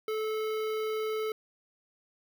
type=tone with notch filter; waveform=square; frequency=434.8 Hz; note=A4; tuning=21 cents flat; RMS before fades=-32 dBFS; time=0.08-1.32 s; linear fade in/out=2 ms; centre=7600 Hz; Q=0.63; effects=11-bit